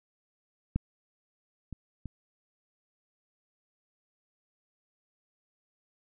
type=clicks; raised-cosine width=5 ms; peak=-15 / -27 / -26 dBFS; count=3; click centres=0.76 / 1.727 / 2.057 s; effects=none